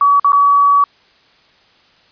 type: tone with dropouts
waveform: sine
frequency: 1137 Hz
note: C#6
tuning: 44 cents sharp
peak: -7 dBFS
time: 0.01-0.84 s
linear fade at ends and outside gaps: 2 ms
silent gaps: 0.197-0.245 / 0.321-0.33 s
effects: white hiss -51 dBFS RMS until 2.11 s + resampled to 11025 Hz